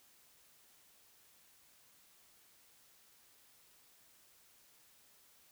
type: silence
effects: white hiss -66 dBFS RMS until 5.51 s